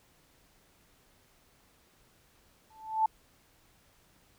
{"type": "tone with exponential growth", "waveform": "sine", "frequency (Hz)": 878, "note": "A5", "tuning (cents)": -4, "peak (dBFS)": -20, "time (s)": [2.7, 3.06], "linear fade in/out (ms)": 5, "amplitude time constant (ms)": 78, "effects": ["pink hiss -65 dBFS RMS until 4.38 s"]}